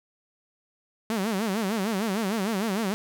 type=tone with vibrato; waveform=sawtooth; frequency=207.7 Hz; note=G#3; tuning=in tune; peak=-21 dBFS; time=1.1-2.94 s; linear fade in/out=0 ms; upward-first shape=sine; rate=6.6 Hz; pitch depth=190 cents each way; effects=none